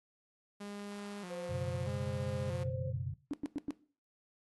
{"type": "tone with vibrato", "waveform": "sawtooth", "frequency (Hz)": 191.1, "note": "G3", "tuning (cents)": -44, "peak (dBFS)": -39, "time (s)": [0.6, 2.64], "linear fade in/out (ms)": 10, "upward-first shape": "square", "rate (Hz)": 0.79, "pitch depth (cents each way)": 110}
{"type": "tone with tremolo", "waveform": "sine", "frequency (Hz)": 521, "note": "C5", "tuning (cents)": -7, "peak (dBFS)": -40, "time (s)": [1.29, 2.92], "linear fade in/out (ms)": 20, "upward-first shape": "sine", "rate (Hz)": 1.1, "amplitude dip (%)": 30}
{"type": "chord", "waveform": "sine", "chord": "F# suspended fourth", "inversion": "none", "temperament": "equal", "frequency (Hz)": [92.5, 123.47, 138.59], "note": ["F#2", "B2", "C#3"], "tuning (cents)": [0, 0, 0], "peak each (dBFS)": -40, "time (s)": [1.49, 3.14], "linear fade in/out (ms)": 10}
{"type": "tone bursts", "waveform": "sine", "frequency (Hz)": 289.2, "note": "D4", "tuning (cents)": -27, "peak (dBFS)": -32, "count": 4, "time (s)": [3.31, 3.707], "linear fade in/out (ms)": 0, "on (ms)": 25, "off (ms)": 99}
{"effects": ["noise-tail reverb RT60 0.4 s tail -17 dB re dry", "AAC 32 kbps"]}